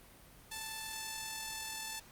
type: tone with amplitude modulation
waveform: 5% pulse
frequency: 880 Hz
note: A5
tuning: in tune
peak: -27 dBFS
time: 0.51-2 s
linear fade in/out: 10 ms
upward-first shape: sine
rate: 40.4 Hz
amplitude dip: 30%
effects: pink hiss -58 dBFS RMS until 2.11 s + Opus 32 kbps